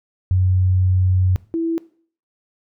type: tone pair in turn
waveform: sine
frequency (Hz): 92.5 / 330.2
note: F#2 / E4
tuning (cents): 0 / +3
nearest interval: octave + minor seventh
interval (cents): 2203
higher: second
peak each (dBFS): -13 / -18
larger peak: first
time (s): 0.31-1.36 / 1.54-1.78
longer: first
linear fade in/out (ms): 0
effects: noise-tail reverb RT60 0.5 s tail -20 dB re dry